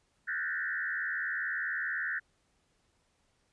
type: tone with frequency modulation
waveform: sine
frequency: 1662 Hz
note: G#6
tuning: 1 cent sharp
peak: -31 dBFS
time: 0.27-2.2 s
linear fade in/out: 20 ms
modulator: 80.2 Hz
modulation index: 2.7
effects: pink hiss -73 dBFS RMS until 3.52 s + resampled to 22050 Hz

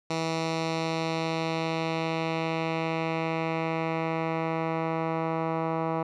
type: tone with low-pass filter sweep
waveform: 10% pulse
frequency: 162.5 Hz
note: E3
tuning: 24 cents flat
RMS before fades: -29 dBFS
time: 0.1-6.03 s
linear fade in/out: 5 ms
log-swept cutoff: 5400 to 1300 Hz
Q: 1.4
effects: none

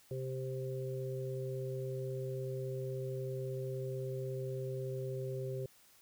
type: harmonic tone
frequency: 130.9 Hz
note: C3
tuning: 1 cent sharp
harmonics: 1 / 3 / 4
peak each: -39 / -41 / -44 dBFS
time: 0.11-5.66 s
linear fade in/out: 2 ms
effects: white hiss -64 dBFS RMS until 6.01 s

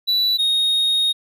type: tone pair in turn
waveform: triangle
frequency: 3951 / 3729 Hz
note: B7 / A#7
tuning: 0 / 0 cents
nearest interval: minor second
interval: 100 cents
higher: first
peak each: -14 / -14 dBFS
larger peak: neither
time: 0.07-0.38 / 0.38-1.13 s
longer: second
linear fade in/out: 20 ms
effects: none

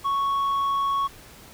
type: tone with tanh clipping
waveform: triangle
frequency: 1108.7 Hz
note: C#6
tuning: in tune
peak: -22 dBFS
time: 0.04-1.08 s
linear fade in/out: 20 ms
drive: 8 dB
effects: pink hiss -47 dBFS RMS until 1.53 s

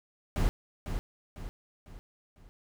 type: noise with echo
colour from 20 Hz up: brown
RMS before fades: -26 dBFS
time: 0.36-0.49 s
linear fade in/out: 0 ms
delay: 500 ms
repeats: 4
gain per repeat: -7 dB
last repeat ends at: 2.49 s
effects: none

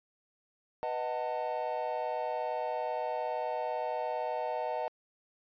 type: chord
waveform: triangle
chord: B dominant seventh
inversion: none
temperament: equal with one note detuned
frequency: 493.9 / 622.3 / 740 / 892.8 Hz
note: B4 / D#5 / F#5 / A5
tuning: 0 / 0 / 0 / +25 cents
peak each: -37 / -34 / -36 / -35 dBFS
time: 0.83-4.88 s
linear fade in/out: 0 ms
effects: resampled to 11025 Hz

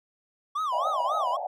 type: tone with vibrato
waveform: triangle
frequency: 1108.7 Hz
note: C#6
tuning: in tune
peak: -24 dBFS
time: 0.55-1.37 s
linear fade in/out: 10 ms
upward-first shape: sine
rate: 3.7 Hz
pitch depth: 250 cents each way
type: band-pass noise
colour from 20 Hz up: white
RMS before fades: -31 dBFS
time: 0.72-1.47 s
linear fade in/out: 5 ms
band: 570 to 830 Hz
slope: 96 dB/octave
effects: none

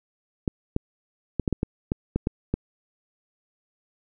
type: clicks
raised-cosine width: 3 ms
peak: -10 dBFS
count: 10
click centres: 0.478 / 0.764 / 1.397 / 1.478 / 1.527 / 1.631 / 1.919 / 2.16 / 2.271 / 2.54 s
effects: none

